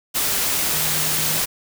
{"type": "tone in noise", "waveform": "sine", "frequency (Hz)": 155.56, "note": "D#3", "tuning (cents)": 0, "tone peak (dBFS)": -32, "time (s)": [0.72, 1.4], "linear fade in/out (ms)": 20, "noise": "white", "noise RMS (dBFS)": -21, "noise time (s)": [0.14, 1.46], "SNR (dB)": -14, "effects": []}